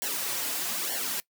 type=noise with flanger; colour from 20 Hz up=white; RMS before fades=-31 dBFS; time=0.02-1.2 s; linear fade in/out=0 ms; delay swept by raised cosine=0.79 to 5.29 ms; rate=1.1 Hz; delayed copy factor=-0.9; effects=noise-tail reverb RT60 0.1 s tail -21 dB re dry + high-pass 200 Hz 12 dB/octave